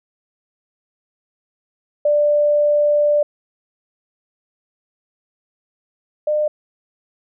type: tone pair in turn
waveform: sine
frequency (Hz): 590 / 603.1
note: D5 / D5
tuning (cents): +8 / +46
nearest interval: unison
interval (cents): 38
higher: second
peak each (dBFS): -12 / -15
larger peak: first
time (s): 2.05-3.23 / 6.27-6.48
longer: first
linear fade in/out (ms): 5
effects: none